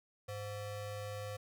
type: ring-modulated tone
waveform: square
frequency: 310.3 Hz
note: D#4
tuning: 5 cents flat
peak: -38 dBFS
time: 0.28-1.37 s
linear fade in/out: 10 ms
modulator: 208 Hz
effects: none